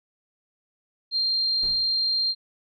sine tone, 4186 Hz, C8, in tune, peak -21 dBFS, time 1.11-2.35 s, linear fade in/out 50 ms
brown noise with exponential decay, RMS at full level -36 dBFS, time 1.63-2.09 s, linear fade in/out 1 ms, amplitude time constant 98 ms
effects none

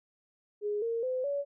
sine tone with pitch steps, 415.3 / 460.8 / 511.3 / 567.3 Hz, G#4 / A#4 / C5 / C#5, 0 / -20 / -40 / +40 cents, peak -29 dBFS, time 0.61-1.45 s, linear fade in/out 50 ms, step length 210 ms, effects none

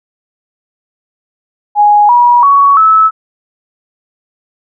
sine tone with pitch steps, 830 / 964.5 / 1120.8 / 1302.4 Hz, G#5 / B5 / C#6 / E6, -1 / -41 / +19 / -21 cents, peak -3 dBFS, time 1.75-3.11 s, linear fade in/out 50 ms, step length 340 ms, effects none

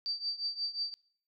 sine tone with tremolo, 4645 Hz, D8, 20 cents flat, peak -29 dBFS, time 0.06-0.94 s, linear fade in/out 0 ms, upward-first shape triangle, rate 5.6 Hz, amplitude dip 90%, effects noise-tail reverb RT60 0.5 s tail -22 dB re dry

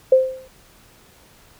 sine tone with exponential decay, 521 Hz, C5, 7 cents flat, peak -6 dBFS, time 0.12-0.48 s, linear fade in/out 5 ms, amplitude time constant 78 ms, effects pink hiss -51 dBFS RMS until 1.59 s

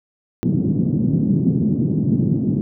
pink band-pass noise, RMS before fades -18 dBFS, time 0.43-2.61 s, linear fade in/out 0 ms, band 140 to 270 Hz, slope 24 dB/octave, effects none

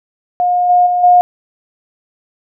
sine tone with level steps, 715 Hz, F5, 41 cents sharp, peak -10 / -6 / -11 / -4 dBFS, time 0.4-1.21 s, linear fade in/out 0 ms, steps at 0.69 / 0.86 / 1.03 s, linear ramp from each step 10 ms, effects none

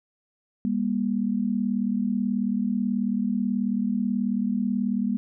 sine tone pair together, 201.1 / 239.5 Hz, G3 / A#3, +44 / +47 cents, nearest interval minor third, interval 303 cents, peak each -25 dBFS, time 0.65-5.17 s, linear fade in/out 0 ms, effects none

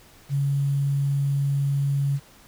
sine tone with quantisation, 140 Hz, C#3, 18 cents sharp, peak -20 dBFS, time 0.29-2.2 s, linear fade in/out 50 ms, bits 8, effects pink hiss -52 dBFS RMS until 2.47 s

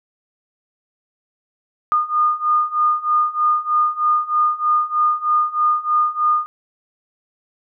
sine beating tone pair, 1219 / 1222.2 Hz, D#6 / D#6, -36 / -31 cents, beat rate 3.2 Hz, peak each -19 / -17 dBFS, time 1.92-6.46 s, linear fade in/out 0 ms, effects none

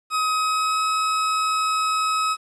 40% pulse tone with pitch glide, 1266 to 1278.5 Hz, D#6 to D#6, +30 to +47 cents, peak -19 dBFS, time 0.1-2.37 s, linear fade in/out 50 ms, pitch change +17 cents, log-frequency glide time 0.31-0.82 s, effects resampled to 24000 Hz + 9-bit

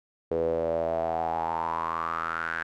sawtooth tone with band-pass filter sweep, 82.41 Hz, E2, in tune, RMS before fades -29 dBFS, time 0.31-2.63 s, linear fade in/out 5 ms, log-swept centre 460 to 1600 Hz, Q 7.6, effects none

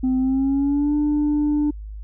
sine tone with pitch glide, 257.9 to 296.2 Hz, C4 to D4, -25 to +15 cents, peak -15 dBFS, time 0.03-1.71 s, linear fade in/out 10 ms, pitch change +240 cents, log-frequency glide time 0.18-0.95 s, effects tanh soft clip ceiling -15 dBFS + added 52 Hz sine -31 dBFS peak until 2.03 s

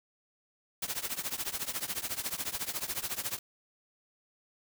white noise with tremolo, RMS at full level -32 dBFS, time 0.82-3.39 s, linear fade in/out 5 ms, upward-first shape triangle, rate 14 Hz, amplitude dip 95%, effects none

